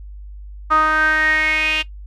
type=tone with band-pass filter sweep; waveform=sawtooth; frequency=311.1 Hz; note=D#4; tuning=in tune; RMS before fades=-17 dBFS; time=0.7-1.83 s; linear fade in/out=20 ms; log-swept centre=1200 to 2800 Hz; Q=7.5; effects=noise-tail reverb RT60 0.1 s tail -17 dB re dry + added 50 Hz sine -32 dBFS peak until 2.06 s